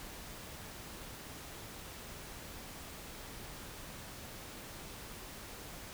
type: silence
effects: pink hiss -48 dBFS RMS until 5.93 s